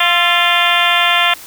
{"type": "harmonic tone with a mistuned harmonic", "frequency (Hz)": 349.2, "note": "F4", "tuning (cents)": 0, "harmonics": [2, 3, 4, 5, 6, 7, 8, 9, 10], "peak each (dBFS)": [-19, -19, -19, -19, -19, -19, -19, -19, -19], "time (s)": [0, 1.34], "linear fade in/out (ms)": 5, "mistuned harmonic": 4, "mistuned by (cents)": -46, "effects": ["white hiss -35 dBFS RMS until 1.46 s"]}